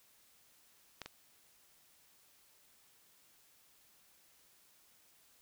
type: clicks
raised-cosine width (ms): 0.2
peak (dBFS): -25 / -27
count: 2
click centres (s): 1.017 / 1.06
effects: white hiss -67 dBFS RMS until 5.41 s